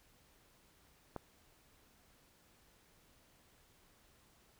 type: click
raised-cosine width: 1 ms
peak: -27 dBFS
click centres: 1.163 s
effects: pink hiss -68 dBFS RMS until 4.59 s